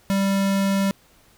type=tone; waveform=square; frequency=196 Hz; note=G3; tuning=in tune; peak=-19 dBFS; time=0.1-0.91 s; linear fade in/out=0 ms; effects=pink hiss -56 dBFS RMS until 1.37 s